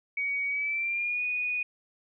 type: tone with pitch glide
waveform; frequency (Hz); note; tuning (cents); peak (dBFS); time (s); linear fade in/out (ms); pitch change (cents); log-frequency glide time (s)
sine; 2253 to 2471; C#7 to D#7; +28 to -13; -27; 0.17-1.63; 5; +159; 0.48-1.23
effects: none